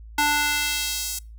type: tone with high-pass filter sweep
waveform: square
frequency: 294.2 Hz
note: D4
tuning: 3 cents sharp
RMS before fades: -24 dBFS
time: 0.18-1.19 s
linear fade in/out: 5 ms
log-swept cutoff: 820 to 7100 Hz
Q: 0.95
effects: noise-tail reverb RT60 0.3 s tail -24 dB re dry + added 55 Hz sine -39 dBFS peak until 1.38 s